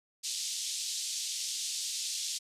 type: band-pass noise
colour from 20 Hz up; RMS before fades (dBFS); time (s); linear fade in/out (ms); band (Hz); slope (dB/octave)
white; -36; 0.23-2.39; 20; 3400 to 7800; 24
effects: resampled to 32000 Hz